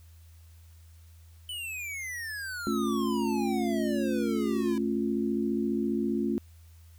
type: exponential sweep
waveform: square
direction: down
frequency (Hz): 3019 to 329.6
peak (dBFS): -35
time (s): 1.49-4.78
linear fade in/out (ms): 2
type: chord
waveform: sine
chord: A augmented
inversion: none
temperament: equal with one note detuned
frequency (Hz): 220 / 274.8 / 349.2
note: A3 / C#4 / E#4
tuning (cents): 0 / -15 / 0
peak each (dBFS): -29 / -31 / -31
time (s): 2.67-6.38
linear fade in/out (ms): 0
effects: added 82 Hz sine -50 dBFS peak until 6.98 s + white hiss -64 dBFS RMS until 6.98 s